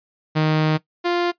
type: tone pair in turn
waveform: sawtooth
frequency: 155.56 / 349.2 Hz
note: D#3 / F4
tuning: 0 / 0 cents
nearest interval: octave + major second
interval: 1400 cents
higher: second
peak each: -12 / -14 dBFS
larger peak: first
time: 0.35-0.78 / 1.04-1.32 s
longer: first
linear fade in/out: 20 ms
effects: noise-tail reverb RT60 0.1 s tail -18 dB re dry + resampled to 11025 Hz